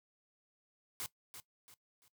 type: noise with echo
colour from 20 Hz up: white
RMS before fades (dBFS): -41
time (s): 1-1.06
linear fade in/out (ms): 0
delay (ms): 340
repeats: 3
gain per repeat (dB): -9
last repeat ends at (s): 2.08
effects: noise-tail reverb RT60 0.1 s tail -17 dB re dry